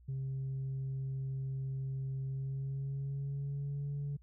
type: tone with pitch glide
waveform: sine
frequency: 133.9 to 142.68 Hz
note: C3 to D3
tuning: +40 to -50 cents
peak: -33 dBFS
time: 0.08-4.17 s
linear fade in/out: 10 ms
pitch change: +110 cents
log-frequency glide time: 2.25-3.92 s
effects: tanh soft clip ceiling -33 dBFS + added 60 Hz sine -57 dBFS peak until 4.22 s